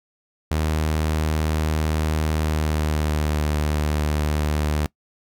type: tone with pitch glide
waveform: sawtooth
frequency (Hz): 77.78 to 75.39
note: D#2 to D2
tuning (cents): 0 to +46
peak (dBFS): -16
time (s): 0.51-4.86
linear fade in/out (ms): 0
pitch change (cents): -54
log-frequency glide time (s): 2.34-3.46
effects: noise-tail reverb RT60 0.1 s tail -23 dB re dry